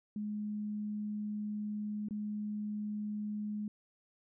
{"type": "tone with dropouts", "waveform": "sine", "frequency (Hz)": 209.8, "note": "G#3", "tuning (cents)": 18, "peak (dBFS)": -35, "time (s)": [0.16, 3.68], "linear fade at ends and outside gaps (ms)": 2, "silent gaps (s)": [2.086, 2.108], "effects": []}